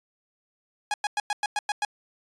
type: tone bursts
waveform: sawtooth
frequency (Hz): 830.6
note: G#5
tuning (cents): 0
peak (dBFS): -20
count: 8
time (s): 0.91-1.85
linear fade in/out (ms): 2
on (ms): 30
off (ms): 100
effects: resampled to 22050 Hz